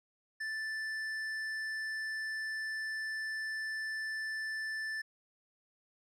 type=tone with tanh clipping; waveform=triangle; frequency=1760 Hz; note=A6; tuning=in tune; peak=-37 dBFS; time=0.4-5.02 s; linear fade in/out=10 ms; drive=13 dB; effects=none